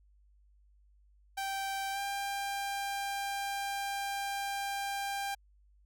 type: tone with pitch glide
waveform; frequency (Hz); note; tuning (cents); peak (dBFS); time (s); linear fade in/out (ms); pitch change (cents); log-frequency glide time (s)
sawtooth; 782 to 795.7; G5 to G5; -4 to +26; -30; 1.37-5.35; 10; +30; 1.92-1.99
effects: added 50 Hz sine -61 dBFS peak until 5.85 s